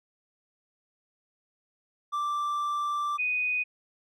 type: tone pair in turn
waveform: triangle / sine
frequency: 1174.7 / 2489 Hz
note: D6 / D#7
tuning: 0 / 0 cents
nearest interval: octave + minor second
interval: 1300 cents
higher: second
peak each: -25 dBFS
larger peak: neither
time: 2.12-3.18 / 3.18-3.64 s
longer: first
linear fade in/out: 20 ms
effects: none